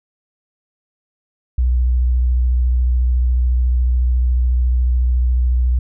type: tone with vibrato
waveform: sine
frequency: 61.74 Hz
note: B1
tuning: in tune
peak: -12 dBFS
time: 1.58-5.79 s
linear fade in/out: 5 ms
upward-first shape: triangle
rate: 14 Hz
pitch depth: 38 cents each way
effects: none